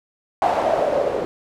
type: noise with low-pass filter sweep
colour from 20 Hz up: blue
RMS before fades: -20 dBFS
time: 0.42-1.25 s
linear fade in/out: 0 ms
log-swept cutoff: 770 to 480 Hz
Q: 5.2
effects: none